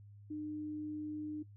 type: tone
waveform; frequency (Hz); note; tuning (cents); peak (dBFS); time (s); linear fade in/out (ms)
sine; 303; D#4; -46; -38; 0.3-1.43; 10
effects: noise-tail reverb RT60 0.1 s tail -19 dB re dry + added 102 Hz sine -53 dBFS peak until 1.56 s